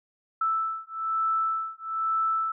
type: beating tone pair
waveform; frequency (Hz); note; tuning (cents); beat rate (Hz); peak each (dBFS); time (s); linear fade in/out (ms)
sine; 1318.5 / 1319.6; E6 / E6; 0 / +1; 1.1; -28; 0.41-2.52; 5
effects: none